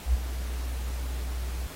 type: tone with ADSR envelope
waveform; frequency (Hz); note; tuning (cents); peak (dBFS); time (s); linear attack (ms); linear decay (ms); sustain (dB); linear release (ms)
sine; 61.74; B1; 0; -17; 0.05-1.67; 87; 28; -12; 4
effects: pink hiss -44 dBFS RMS until 1.75 s + AAC 48 kbps